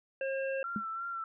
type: harmonic tone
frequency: 538 Hz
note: C5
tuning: 48 cents sharp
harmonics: 1 / 3 / 5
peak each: -32 / -40 / -43 dBFS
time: 0.21-0.63 s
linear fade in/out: 2 ms
type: tone with vibrato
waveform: sine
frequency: 1354 Hz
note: E6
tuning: 46 cents sharp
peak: -35 dBFS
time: 0.64-1.24 s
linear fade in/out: 2 ms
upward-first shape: sine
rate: 2.9 Hz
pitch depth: 39 cents each way
type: tone with exponential decay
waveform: sine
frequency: 209.7 Hz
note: G#3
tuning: 17 cents sharp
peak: -28 dBFS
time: 0.76-0.85 s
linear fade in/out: 2 ms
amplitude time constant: 18 ms
effects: none